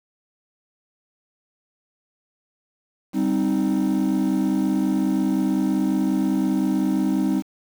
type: chord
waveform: triangle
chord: C minor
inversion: second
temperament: equal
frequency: 196 / 261.6 / 311.1 Hz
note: G3 / C4 / Eb4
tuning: 0 / 0 / 0 cents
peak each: -20 dBFS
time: 3.13-7.43 s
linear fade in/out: 50 ms
effects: tanh soft clip ceiling -12 dBFS + 7-bit